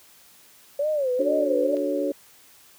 sine tone with vibrato, 554.4 Hz, C#5, in tune, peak -21 dBFS, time 0.79-1.75 s, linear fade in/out 5 ms, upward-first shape sine, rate 2.2 Hz, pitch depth 190 cents each way
sine chord, D major seventh, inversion none, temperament equal, 293.7 / 370 / 440 / 554.4 Hz, D4 / F#4 / A4 / C#5, 0 / 0 / 0 / 0 cents, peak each -27 / -30 / -31 / -26 dBFS, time 1.19-2.12 s, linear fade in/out 5 ms
clicks, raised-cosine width 0.2 ms, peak -36 / -27 dBFS, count 2, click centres 1.215 / 1.769 s
effects white hiss -53 dBFS RMS until 2.78 s + high-pass 60 Hz 12 dB/octave

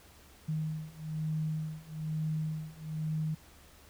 sine beating tone pair, 155.56 / 156.66 Hz, D#3 / D#3, 0 / +12 cents, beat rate 1.1 Hz, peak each -36 / -35 dBFS, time 0.48-3.35 s, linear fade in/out 10 ms, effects added 72 Hz sine -61 dBFS peak until 3.89 s + pink hiss -58 dBFS RMS until 3.89 s

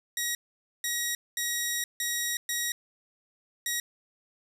10% pulse tone bursts at uneven times, 1900 Hz, A#6, 33 cents sharp, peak -19 dBFS, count 6, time 0.17-0.35 / 0.84-1.15 / 1.37-1.84 / 2-2.37 / 2.49-2.72 / 3.66-3.8 s, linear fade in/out 2 ms, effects none

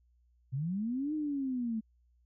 sine linear two-way sweep, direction up then down, 123.1 to 311.1 to 215.5 Hz, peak -31 dBFS, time 0.52-1.81 s, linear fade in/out 20 ms, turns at 1.14 s, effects added 60 Hz sine -65 dBFS peak until 2.25 s

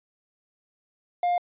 triangle tone, 706 Hz, F5, 19 cents sharp, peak -19 dBFS, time 1.23-1.38 s, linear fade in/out 2 ms, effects resampled to 8000 Hz

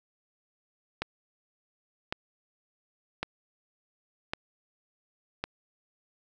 click train, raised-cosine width 0.3 ms, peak -14 dBFS, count 5, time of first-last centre 1.02-5.44 s, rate 0.905 Hz, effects none

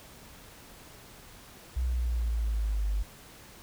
sine exponential sweep, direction down, 63.5 to 49 Hz, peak -26 dBFS, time 1.76-3.03 s, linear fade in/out 10 ms, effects pink hiss -51 dBFS RMS until 3.62 s

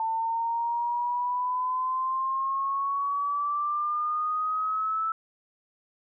sine exponential sweep, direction up, 891 to 1318.5 Hz, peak -25 dBFS, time 0-5.12 s, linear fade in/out 2 ms, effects none

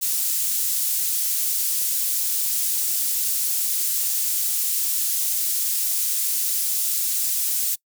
pink high-pass noise, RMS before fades -23 dBFS, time 0.01-7.76 s, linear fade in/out 20 ms, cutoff 8600 Hz, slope 12 dB/octave, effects noise-tail reverb RT60 0.1 s tail -24 dB re dry

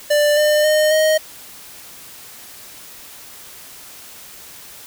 square tone with pitch steps, 591 / 602 / 613.3 / 624.7 Hz, D5 / D5 / D#5 / D#5, +11 / +43 / -25 / +7 cents, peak -13 dBFS, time 0.1-1.18 s, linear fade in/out 10 ms, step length 270 ms, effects white hiss -39 dBFS RMS until 4.86 s

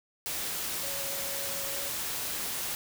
sine tone in noise, 554.4 Hz, C#5, in tune, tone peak -42 dBFS, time 0.83-1.89 s, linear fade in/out 0 ms, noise white, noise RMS -34 dBFS, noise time 0.26-2.75 s, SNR -11 dB, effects none

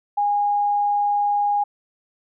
sine tone, 820 Hz, G#5, 22 cents flat, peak -17 dBFS, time 0.17-1.64 s, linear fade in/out 10 ms, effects none

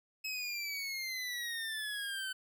25% pulse exponential sweep, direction down, 2580 to 1518 Hz, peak -33 dBFS, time 0.24-2.33 s, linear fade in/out 10 ms, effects none

